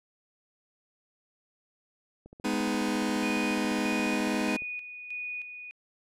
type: click train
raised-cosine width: 2 ms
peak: -35 dBFS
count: 35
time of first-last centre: 2.26-4.621 s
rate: 14.4 Hz
type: chord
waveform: sawtooth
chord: G# minor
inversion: none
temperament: just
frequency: 207.7 / 249.2 / 311.5 Hz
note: G#3 / B3 / D#4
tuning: 0 / +16 / +2 cents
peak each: -27 dBFS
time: 2.44-4.57 s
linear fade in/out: 10 ms
type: tone with tremolo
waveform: sine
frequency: 2470 Hz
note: D#7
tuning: 13 cents flat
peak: -33 dBFS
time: 3.23-5.71 s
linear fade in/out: 0 ms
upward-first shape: square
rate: 1.6 Hz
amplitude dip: 55%
effects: low-pass 10000 Hz 12 dB/octave